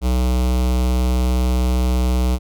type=tone with notch filter; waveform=square; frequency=62.4 Hz; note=B1; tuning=19 cents sharp; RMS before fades=-17 dBFS; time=0.01-2.39 s; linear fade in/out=50 ms; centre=1700 Hz; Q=1.5; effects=none